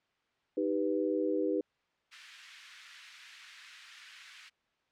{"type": "chord", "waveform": "sine", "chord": "Eb augmented", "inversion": "none", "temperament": "equal", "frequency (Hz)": [311.1, 392, 493.9], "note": ["Eb4", "G4", "B4"], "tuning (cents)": [0, 0, 0], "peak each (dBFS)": [-32, -33, -33], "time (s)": [0.57, 1.61], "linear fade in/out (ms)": 5}
{"type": "high-pass noise", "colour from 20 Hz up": "white", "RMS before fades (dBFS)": -43, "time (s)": [2.11, 4.5], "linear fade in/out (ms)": 20, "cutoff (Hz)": 1500, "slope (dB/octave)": 24}
{"effects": ["white hiss -75 dBFS RMS until 4.91 s", "low-pass 3000 Hz 12 dB/octave"]}